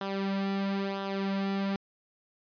sawtooth tone with flanger, 196 Hz, G3, in tune, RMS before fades -31 dBFS, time 0.01-1.76 s, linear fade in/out 2 ms, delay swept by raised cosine 0.43 to 3.23 ms, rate 1 Hz, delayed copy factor -0.65, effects resampled to 11025 Hz

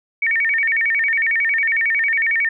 sine tone with vibrato, 2025 Hz, B6, 43 cents sharp, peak -15 dBFS, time 0.22-2.49 s, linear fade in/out 5 ms, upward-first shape square, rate 11 Hz, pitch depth 190 cents each way, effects none

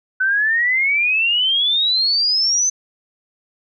sine exponential sweep, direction up, 1505 to 6200 Hz, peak -14 dBFS, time 0.2-2.7 s, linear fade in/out 10 ms, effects none

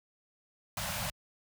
pink band-stop noise, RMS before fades -35 dBFS, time 0.77-1.1 s, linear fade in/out 2 ms, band 220 to 540 Hz, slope 96 dB/octave, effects high-pass 60 Hz 12 dB/octave

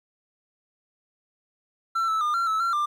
triangle tone with pitch steps, 1345 / 1311 / 1210 / 1368 / 1304 / 1366 / 1190 Hz, E6 / E6 / D#6 / F6 / E6 / F6 / D6, +34 / -10 / -49 / -36 / -19 / -39 / +22 cents, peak -20 dBFS, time 1.95-2.86 s, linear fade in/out 10 ms, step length 130 ms, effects 10-bit

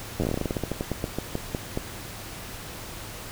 slowing click train, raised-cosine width 2 ms, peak -13 dBFS, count 23, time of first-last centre 0.2-1.774 s, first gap 10 ms, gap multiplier 1.16, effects added 106 Hz sine -47 dBFS peak until 3.31 s + pink hiss -39 dBFS RMS until 3.31 s

